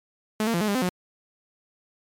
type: tone with pitch steps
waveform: sawtooth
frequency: 215.5 / 229.7 / 171.3 / 213.2 / 201.6 / 257.1 / 180.8 Hz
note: A3 / A#3 / F3 / G#3 / G3 / C4 / F#3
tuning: -36 / -25 / -33 / +46 / +49 / -30 / -40 cents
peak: -18 dBFS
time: 0.4-0.89 s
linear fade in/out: 2 ms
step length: 70 ms
effects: MP3 96 kbps